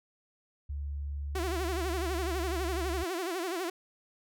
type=tone with pitch glide; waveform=sine; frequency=71.5 to 69.18 Hz; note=D2 to C#2; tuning=-46 to -3 cents; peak=-33 dBFS; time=0.69-3.04 s; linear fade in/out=10 ms; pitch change=-57 cents; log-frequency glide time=1.52-2.72 s
type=tone with vibrato; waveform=sawtooth; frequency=355.9 Hz; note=F4; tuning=33 cents sharp; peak=-28 dBFS; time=1.35-3.7 s; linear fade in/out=5 ms; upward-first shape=sine; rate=12 Hz; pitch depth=140 cents each way
effects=none